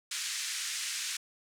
white band-pass noise, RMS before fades -36 dBFS, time 0.11-1.17 s, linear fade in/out 5 ms, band 1600 to 8400 Hz, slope 24 dB/octave, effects none

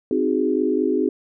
sine chord, Ab dominant seventh, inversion first, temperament equal, 261.6 / 311.1 / 370 / 415.3 Hz, C4 / Eb4 / Gb4 / Ab4, 0 / 0 / 0 / 0 cents, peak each -23 dBFS, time 0.11-1.09 s, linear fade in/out 2 ms, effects none

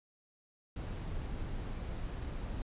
brown noise, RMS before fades -39 dBFS, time 0.76-2.62 s, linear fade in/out 2 ms, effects resampled to 8000 Hz

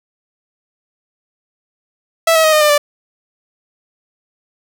sawtooth tone with pitch steps, 657 / 642 / 627.3 / 613 / 599 / 585.3 Hz, E5 / E5 / D#5 / D#5 / D5 / D5, -6 / -46 / +14 / -26 / +34 / -6 cents, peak -5 dBFS, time 2.27-2.78 s, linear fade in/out 5 ms, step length 85 ms, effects none

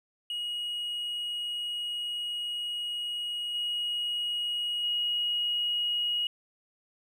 triangle tone with level steps, 2893 Hz, F#7, 40 cents flat, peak -29 / -26 / -23 dBFS, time 0.3-6.27 s, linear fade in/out 2 ms, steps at 3.54 / 4.83 s, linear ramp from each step 10 ms, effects tanh soft clip ceiling -24 dBFS

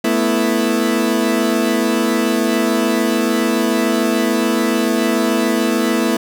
30% pulse chord, A suspended second, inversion none, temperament equal, 220 / 246.9 / 329.6 Hz, A3 / B3 / E4, 0 / 0 / 0 cents, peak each -16 dBFS, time 0.04-6.17 s, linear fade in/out 5 ms, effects none

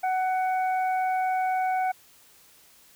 harmonic tone, 746 Hz, F#5, 14 cents sharp, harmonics 1 / 2 / 3, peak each -23 / -36 / -38 dBFS, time 0.03-1.92 s, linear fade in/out 10 ms, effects white hiss -56 dBFS RMS until 2.95 s

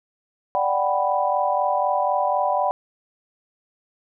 sine chord, G major seventh, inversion second, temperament equal, 587.3 / 740 / 784 / 987.8 Hz, D5 / F#5 / G5 / B5, 0 / 0 / 0 / 0 cents, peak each -24 dBFS, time 0.55-2.71 s, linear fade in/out 0 ms, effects none

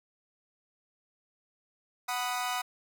sawtooth chord, B major, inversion second, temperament equal, 740 / 987.8 / 1244.5 Hz, F#5 / B5 / D#6, 0 / 0 / 0 cents, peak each -30 / -32 / -32 dBFS, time 2.08-2.62 s, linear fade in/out 10 ms, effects none

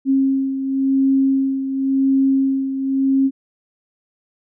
sine beating tone pair, 269.2 / 270.13 Hz, C4 / C#4, +49 / -45 cents, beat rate 0.93 Hz, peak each -15 / -22 dBFS, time 0.05-3.31 s, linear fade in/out 50 ms, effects none

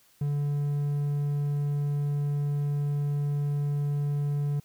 triangle tone, 144.6 Hz, D3, 27 cents flat, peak -23 dBFS, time 0.21-4.6 s, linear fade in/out 5 ms, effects white hiss -62 dBFS RMS until 4.64 s

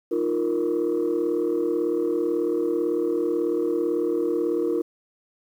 sine chord, Eb suspended second, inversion none, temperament equal, 311.1 / 349.2 / 466.2 Hz, Eb4 / F4 / Bb4, 0 / 0 / 0 cents, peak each -26 / -23 / -24 dBFS, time 0.11-4.82 s, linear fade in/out 10 ms, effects tanh soft clip ceiling -16 dBFS + 9-bit

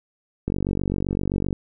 click train, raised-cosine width 3 ms, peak -11 dBFS, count 51, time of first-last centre 0.48-1.528 s, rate 47.7 Hz, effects none

